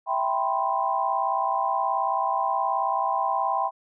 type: chord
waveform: sine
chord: C major seventh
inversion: first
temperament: equal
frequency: 659.3 / 784 / 987.8 / 1046.5 Hz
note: E5 / G5 / B5 / C6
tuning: 0 / 0 / 0 / 0 cents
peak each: -31 / -26 / -27 / -28 dBFS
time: 0.06-3.71 s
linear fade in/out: 50 ms
effects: none